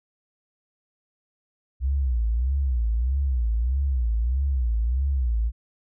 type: tone with vibrato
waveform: sine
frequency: 62 Hz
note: B1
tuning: 7 cents sharp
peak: -20 dBFS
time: 1.8-5.52 s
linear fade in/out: 50 ms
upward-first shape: sine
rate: 1.6 Hz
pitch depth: 200 cents each way
effects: none